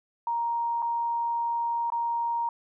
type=tone with dropouts; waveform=sine; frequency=936 Hz; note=A#5; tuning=7 cents sharp; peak=-25 dBFS; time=0.27-2.49 s; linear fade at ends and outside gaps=2 ms; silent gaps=0.821-0.825 / 1.902-1.921 s; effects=none